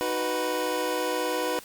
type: chord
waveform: 25% pulse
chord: B major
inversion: first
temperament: equal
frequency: 311.1 / 370 / 493.9 Hz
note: D#4 / F#4 / B4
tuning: 0 / 0 / 0 cents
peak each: -29 / -29 / -24 dBFS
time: 0.01-1.59 s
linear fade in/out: 0 ms
effects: white hiss -47 dBFS RMS until 1.64 s + Opus 48 kbps